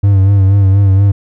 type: tone with vibrato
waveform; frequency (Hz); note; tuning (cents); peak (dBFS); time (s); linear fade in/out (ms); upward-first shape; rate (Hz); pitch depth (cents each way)
triangle; 98; G2; 0; -3; 0.03-1.12; 10; sine; 4.2; 49
effects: none